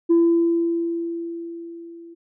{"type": "tone with level ramp", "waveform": "sine", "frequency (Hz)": 336.9, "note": "E4", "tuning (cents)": 38, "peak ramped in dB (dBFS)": [-10, -39], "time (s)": [0.09, 2.15], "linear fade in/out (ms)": 20, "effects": ["tanh soft clip ceiling -10 dBFS"]}